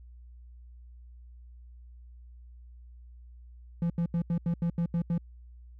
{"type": "tone bursts", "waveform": "triangle", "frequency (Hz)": 170, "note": "F3", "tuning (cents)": -46, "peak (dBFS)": -23, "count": 9, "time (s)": [3.82, 5.179], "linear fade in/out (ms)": 2, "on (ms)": 79, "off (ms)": 81, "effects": ["added 60 Hz sine -47 dBFS peak until 5.79 s"]}